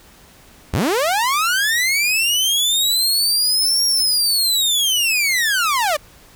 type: linear two-way sweep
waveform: sawtooth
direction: up then down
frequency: 51.7 to 5610 to 559 Hz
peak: -12 dBFS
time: 0.73-5.97 s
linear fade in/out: 10 ms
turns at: 3.85 s
effects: pink hiss -47 dBFS RMS until 6.35 s

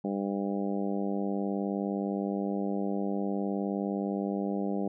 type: harmonic tone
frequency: 99.5 Hz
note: G2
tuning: 26 cents sharp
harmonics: 2 / 3 / 4 / 5 / 6 / 7 / 8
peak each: -31 / -35 / -37 / -39 / -41 / -42 / -43 dBFS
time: 0.04-4.88 s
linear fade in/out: 5 ms
effects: none

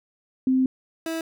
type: tone pair in turn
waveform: sine / 30% pulse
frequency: 260 / 325.9 Hz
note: C4 / E4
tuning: -11 / -20 cents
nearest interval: major third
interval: 391 cents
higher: second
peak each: -17 / -24 dBFS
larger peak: first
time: 0.47-0.66 / 1.06-1.21 s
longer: first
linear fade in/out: 2 ms
effects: none

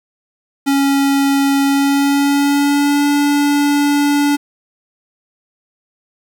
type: tone with pitch glide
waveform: square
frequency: 277.2 to 288.1 Hz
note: C#4 to D4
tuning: 0 to -33 cents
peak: -12 dBFS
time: 0.66-4.37 s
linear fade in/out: 20 ms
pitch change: +67 cents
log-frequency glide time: 1.63-3.06 s
effects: 7-bit

